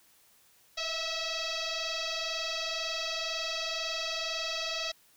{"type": "tone with frequency modulation", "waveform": "sine", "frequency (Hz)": 640, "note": "D#5", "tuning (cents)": 49, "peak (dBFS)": -31, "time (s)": [0.77, 4.92], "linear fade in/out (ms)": 10, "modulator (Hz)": 651, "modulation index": 7.4, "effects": ["white hiss -63 dBFS RMS until 5.16 s"]}